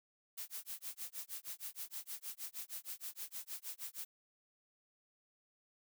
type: noise with tremolo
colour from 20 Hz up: blue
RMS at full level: -43 dBFS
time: 0.37-4.05 s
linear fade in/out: 10 ms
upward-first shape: sine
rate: 6.4 Hz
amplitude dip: 100%
effects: none